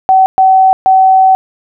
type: tone bursts at uneven times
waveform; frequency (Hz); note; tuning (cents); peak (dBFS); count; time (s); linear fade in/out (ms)
sine; 760; F#5; +46; -3; 3; 0.09-0.26 / 0.38-0.73 / 0.86-1.35; 0
effects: none